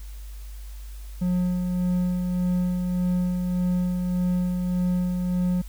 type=tone with tremolo; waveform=triangle; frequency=180 Hz; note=F#3; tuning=47 cents flat; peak=-18 dBFS; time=1.21-5.62 s; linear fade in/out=10 ms; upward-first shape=sine; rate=1.7 Hz; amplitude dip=35%; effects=added 50 Hz sine -35 dBFS peak until 5.68 s + white hiss -52 dBFS RMS until 5.68 s